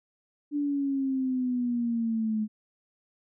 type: exponential sweep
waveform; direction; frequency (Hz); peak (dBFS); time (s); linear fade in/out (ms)
sine; down; 293.7 to 212.8; -25; 0.51-2.48; 50
effects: none